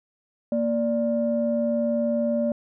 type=tone pair together; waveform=sine; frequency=233.1 / 586.1 Hz; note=A#3 / D5; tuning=0 / -4 cents; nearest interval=octave + major third; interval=1596 cents; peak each=-23 dBFS; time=0.52-2.52 s; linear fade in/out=2 ms; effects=tanh soft clip ceiling -13 dBFS